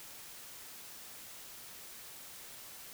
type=silence; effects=white hiss -50 dBFS RMS until 2.93 s